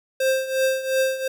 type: tone with tremolo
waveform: square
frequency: 527 Hz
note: C5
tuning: 12 cents sharp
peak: -17 dBFS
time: 0.2-1.28 s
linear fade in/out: 5 ms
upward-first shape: triangle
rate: 2.8 Hz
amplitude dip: 80%
effects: 9-bit